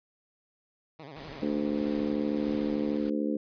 10% pulse tone with vibrato, 146.9 Hz, D3, 1 cent sharp, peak -35 dBFS, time 0.99-2.98 s, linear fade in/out 5 ms, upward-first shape sine, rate 12 Hz, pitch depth 170 cents each way
pink noise with tremolo, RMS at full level -45 dBFS, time 1.16-3.1 s, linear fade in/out 5 ms, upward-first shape sine, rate 1.6 Hz, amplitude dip 50%
harmonic tone, 73.42 Hz, D2, in tune, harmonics 3 / 4 / 5 / 6 / 7, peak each -31 / -30 / -37 / -38 / -36 dBFS, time 1.42-3.37 s, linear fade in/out 5 ms
effects resampled to 11025 Hz

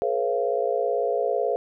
sine tone cluster, 422.5 / 482 / 540 / 686 Hz, G#4 / B4 / C#5 / F5, +30 / -42 / -45 / -31 cents, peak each -27 dBFS, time 0.02-1.56 s, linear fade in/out 0 ms, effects none

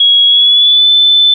sine tone with pitch glide, 3322 to 3518 Hz, G#7 to A7, 0 to -1 cents, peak -4 dBFS, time 0-1.34 s, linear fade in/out 5 ms, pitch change +99 cents, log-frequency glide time 0.26-0.89 s, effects none

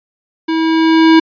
square tone with level ramp, 323.2 Hz, E4, 34 cents flat, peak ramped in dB -14 to -4 dBFS, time 0.48-1.2 s, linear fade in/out 10 ms, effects resampled to 11025 Hz

